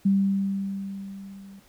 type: tone with level ramp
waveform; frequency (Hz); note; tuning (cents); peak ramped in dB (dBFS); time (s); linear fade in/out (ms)
sine; 196; G3; 0; -16 to -43; 0.05-1.6; 10
effects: pink hiss -58 dBFS RMS until 1.68 s